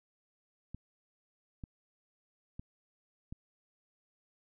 clicks, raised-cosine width 5 ms, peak -30 dBFS, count 4, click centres 0.746 / 1.638 / 2.595 / 3.325 s, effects none

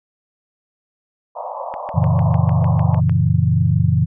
pink band-pass noise, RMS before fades -28 dBFS, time 1.35-3.01 s, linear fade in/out 20 ms, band 530 to 1100 Hz, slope 96 dB/octave
click train, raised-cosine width 0.5 ms, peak -17 dBFS, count 10, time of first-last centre 1.74-3.095 s, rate 6.64 Hz
sine chord, F# dominant seventh, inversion none, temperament equal, 92.5 / 116.54 / 138.59 / 164.81 Hz, F#2 / A#2 / C#3 / E3, 0 / 0 / 0 / 0 cents, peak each -18 dBFS, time 1.94-4.06 s, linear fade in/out 20 ms
effects none

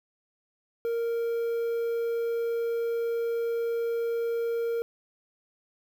triangle tone with quantisation, 464.6 Hz, A#4, 6 cents flat, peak -24 dBFS, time 0.85-4.82 s, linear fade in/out 0 ms, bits 9, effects none

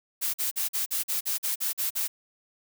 blue noise bursts, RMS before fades -28 dBFS, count 11, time 0.21-2.08 s, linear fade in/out 20 ms, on 130 ms, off 44 ms, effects none

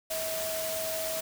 sine tone in noise, 642 Hz, E5, 46 cents flat, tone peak -33 dBFS, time 0.1-1.21 s, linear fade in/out 10 ms, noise white, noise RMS -35 dBFS, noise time 0.1-1.21 s, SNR -1 dB, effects none

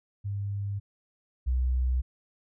sine tone pair in turn, 100.5 / 63.11 Hz, G2 / B1, +44 / +38 cents, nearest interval minor sixth, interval 806 cents, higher first, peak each -29 / -23 dBFS, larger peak second, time 0.24-0.8 / 1.46-2.02 s, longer neither, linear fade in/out 20 ms, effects none

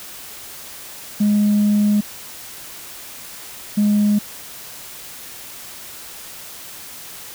sine tone bursts at uneven times, 207.7 Hz, G#3, in tune, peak -11 dBFS, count 2, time 1.2-2.01 / 3.77-4.19 s, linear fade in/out 10 ms, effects tanh soft clip ceiling -10 dBFS + white hiss -36 dBFS RMS until 7.34 s

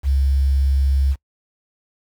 sine tone with quantisation, 68.2 Hz, C#2, 28 cents flat, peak -14 dBFS, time 0.03-1.16 s, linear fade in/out 50 ms, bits 7, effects noise-tail reverb RT60 0.1 s tail -24 dB re dry

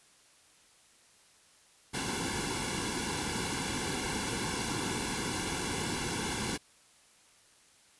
pink noise with comb filter, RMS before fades -34 dBFS, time 1.93-6.58 s, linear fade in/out 20 ms, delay 1.6 ms, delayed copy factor -0.85, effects white hiss -62 dBFS RMS until 7.99 s + resampled to 24000 Hz

